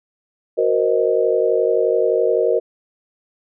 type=chord; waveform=sine; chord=C half-diminished seventh; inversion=second; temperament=equal with one note detuned; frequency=370 / 466.2 / 517.8 / 622.3 Hz; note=Gb4 / Bb4 / C5 / Eb5; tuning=0 / 0 / -18 / 0 cents; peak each=-21 / -17 / -21 / -21 dBFS; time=0.57-2.6 s; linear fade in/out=20 ms; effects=none